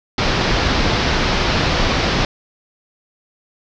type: low-pass noise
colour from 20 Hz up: pink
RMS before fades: -17 dBFS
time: 0.18-2.25 s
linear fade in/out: 2 ms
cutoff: 5500 Hz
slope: 48 dB/octave
effects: none